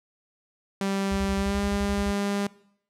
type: tone with pitch glide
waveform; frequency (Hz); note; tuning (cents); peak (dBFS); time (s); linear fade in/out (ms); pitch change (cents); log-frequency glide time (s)
sawtooth; 196 to 201.2; G3 to G3; 0 to +45; -21; 0.81-2.47; 2; +45; 1.37-1.6
type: tone bursts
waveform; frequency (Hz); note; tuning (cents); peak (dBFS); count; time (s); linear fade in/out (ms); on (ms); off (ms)
sine; 66.1; C2; +18; -28; 12; 1.11-2.117; 10; 61; 25
effects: noise-tail reverb RT60 0.7 s tail -21 dB re dry + low-pass 10000 Hz 12 dB/octave